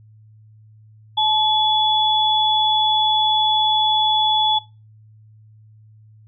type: tone pair together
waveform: sine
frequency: 863 / 3412 Hz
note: A5 / G#7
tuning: -34 / +46 cents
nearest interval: 2 octaves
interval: 2380 cents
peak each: -18 dBFS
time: 1.17-4.59 s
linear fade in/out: 10 ms
effects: noise-tail reverb RT60 0.3 s tail -22 dB re dry + added 108 Hz sine -45 dBFS peak until 6.27 s